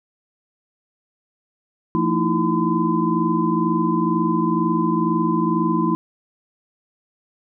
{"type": "tone cluster", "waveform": "sine", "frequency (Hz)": [170.7, 224.9, 312.7, 334.8, 1017], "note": ["F3", "A3", "D#4", "E4", "C6"], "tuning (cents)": [-39, 38, 9, 27, -50], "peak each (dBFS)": -23, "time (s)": [1.95, 5.95], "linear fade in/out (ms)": 0, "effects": []}